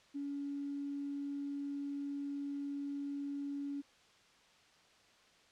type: tone with tanh clipping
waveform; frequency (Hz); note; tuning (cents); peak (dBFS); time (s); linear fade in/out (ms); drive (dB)
triangle; 282.9; C#4; +35; -37; 0.14-3.82; 20; 2
effects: white hiss -65 dBFS RMS until 5.51 s + low-pass 5000 Hz 12 dB/octave